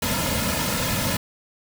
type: noise with comb filter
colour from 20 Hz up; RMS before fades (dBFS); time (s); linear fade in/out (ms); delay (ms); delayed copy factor
pink; -24; 0.02-1.17; 5; 2.6; -0.75
effects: none